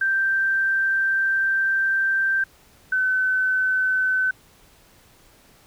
sine tone pair in turn, 1568 / 1519 Hz, G6 / F#6, 0 / +45 cents, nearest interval minor second, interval 55 cents, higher first, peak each -18 / -18 dBFS, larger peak neither, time 0.01-2.44 / 2.92-4.31 s, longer first, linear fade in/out 5 ms, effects pink hiss -54 dBFS RMS until 5.66 s

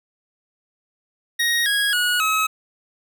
25% pulse tone with pitch steps, 1876 / 1652.1 / 1455 / 1281.3 Hz, A#6 / G#6 / F#6 / E6, +11 / -10 / -29 / -50 cents, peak -14 dBFS, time 1.39-2.47 s, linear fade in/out 10 ms, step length 270 ms, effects none

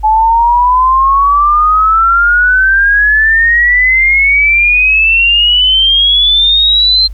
sine exponential sweep, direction up, 857 to 4151 Hz, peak -5 dBFS, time 0.03-7.08 s, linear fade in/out 20 ms, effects added 50 Hz sine -21 dBFS peak until 7.13 s + pink hiss -50 dBFS RMS until 7.13 s

